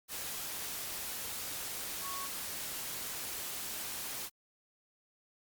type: tone in noise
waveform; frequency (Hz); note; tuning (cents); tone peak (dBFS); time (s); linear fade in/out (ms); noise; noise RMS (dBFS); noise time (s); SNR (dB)
sine; 1108.7; C#6; 0; -41; 2.01-2.29; 50; white; -40; 0.08-4.3; -4
effects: Opus 48 kbps